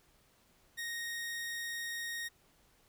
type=tone; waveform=sawtooth; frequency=1864.7 Hz; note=A#6; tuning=in tune; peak=-34 dBFS; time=0.77-2.29 s; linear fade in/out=20 ms; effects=pink hiss -68 dBFS RMS until 2.88 s